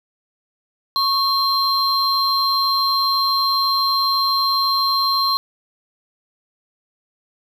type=tone pair together; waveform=triangle; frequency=1100 / 4146 Hz; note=C#6 / C8; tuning=-14 / -17 cents; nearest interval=octave + major seventh; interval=2297 cents; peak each=-17 dBFS; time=0.96-5.37 s; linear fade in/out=0 ms; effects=none